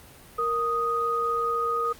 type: tone pair together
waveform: sine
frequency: 466.2 / 1244.6 Hz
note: A#4 / D#6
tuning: 0 / 0 cents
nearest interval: octave + perfect fourth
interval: 1700 cents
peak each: -29 / -24 dBFS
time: 0.38-1.93 s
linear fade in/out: 10 ms
effects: pink hiss -49 dBFS RMS until 1.99 s + Opus 32 kbps